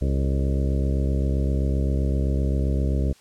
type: harmonic tone with a mistuned harmonic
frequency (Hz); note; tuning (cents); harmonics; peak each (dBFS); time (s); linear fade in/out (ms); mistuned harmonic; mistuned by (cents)
67.7; C#2; -40; 1 / 2 / 3 / 4 / 5 / 6 / 7 / 8 / 9; -21 / -27 / -31 / -33 / -35 / -37 / -38 / -39 / -40; 0.01-3.13; 10; 7; -49
effects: white hiss -55 dBFS RMS until 3.2 s + low-pass 9000 Hz 12 dB/octave